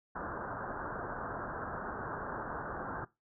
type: low-pass noise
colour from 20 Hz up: white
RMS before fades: -40 dBFS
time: 0.15-3.05 s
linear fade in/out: 10 ms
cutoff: 1600 Hz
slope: 96 dB/octave
effects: noise-tail reverb RT60 0.2 s tail -18 dB re dry